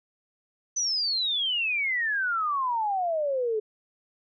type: exponential sweep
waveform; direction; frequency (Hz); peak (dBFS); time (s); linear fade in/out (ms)
sine; down; 6100 to 420; -24; 0.76-3.6; 10
effects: none